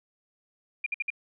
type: tone bursts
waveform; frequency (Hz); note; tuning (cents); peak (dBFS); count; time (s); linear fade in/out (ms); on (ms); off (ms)
sine; 2404; D7; +40; -26; 4; 0.84-1.103; 5; 23; 57
effects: none